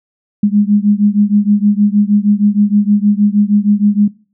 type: beating tone pair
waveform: sine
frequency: 203.5 / 209.9 Hz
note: G#3 / G#3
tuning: -35 / +19 cents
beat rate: 6.4 Hz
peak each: -11 dBFS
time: 0.43-4.08 s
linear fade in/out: 5 ms
effects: noise-tail reverb RT60 0.4 s tail -21 dB re dry